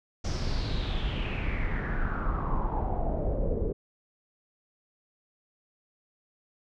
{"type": "noise with low-pass filter sweep", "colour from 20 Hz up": "brown", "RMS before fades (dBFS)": -29, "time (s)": [0.24, 3.73], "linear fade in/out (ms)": 10, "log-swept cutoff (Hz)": [5900, 430], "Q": 5.5, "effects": []}